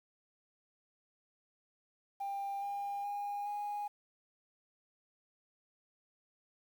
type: tone with pitch steps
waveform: sine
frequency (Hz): 795 / 804.7 / 814.5 / 824.5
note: G5 / G5 / G#5 / G#5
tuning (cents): +24 / +45 / -34 / -13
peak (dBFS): -34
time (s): 2.2-3.88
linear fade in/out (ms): 10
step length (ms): 420
effects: tanh soft clip ceiling -34 dBFS + 10-bit